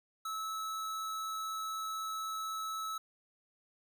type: tone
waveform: square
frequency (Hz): 1302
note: E6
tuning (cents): -22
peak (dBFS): -37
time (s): 0.25-2.98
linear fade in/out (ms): 5
effects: none